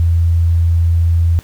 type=tone; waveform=sine; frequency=84.1 Hz; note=E2; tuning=35 cents sharp; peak=-9 dBFS; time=0-1.39 s; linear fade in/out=0 ms; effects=pink hiss -44 dBFS RMS until 1.43 s